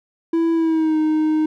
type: tone with pitch glide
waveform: triangle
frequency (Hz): 330.8 to 310.4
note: E4 to D#4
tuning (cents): +6 to -4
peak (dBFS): -13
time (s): 0.33-1.46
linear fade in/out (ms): 5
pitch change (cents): -110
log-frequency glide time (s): 0.53-0.98
effects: none